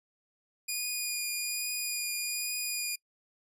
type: tone with vibrato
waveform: 10% pulse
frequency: 2446 Hz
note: D#7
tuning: 30 cents flat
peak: -23 dBFS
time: 0.68-2.96 s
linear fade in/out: 10 ms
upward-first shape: triangle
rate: 1.2 Hz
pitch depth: 15 cents each way
effects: noise-tail reverb RT60 0.1 s tail -25 dB re dry + resampled to 32000 Hz